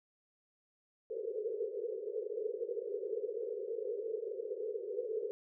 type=band-pass noise; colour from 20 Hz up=white; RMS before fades=-39 dBFS; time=1.1-5.31 s; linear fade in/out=0 ms; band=400 to 490 Hz; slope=96 dB/octave; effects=none